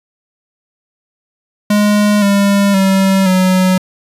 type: tone with pitch steps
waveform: square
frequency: 207.7 / 200 / 192.67 / 185.57 Hz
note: G#3 / G3 / G3 / F#3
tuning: 0 / +35 / -30 / +5 cents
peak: -9 dBFS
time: 1.7-3.78 s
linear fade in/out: 5 ms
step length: 520 ms
effects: resampled to 32000 Hz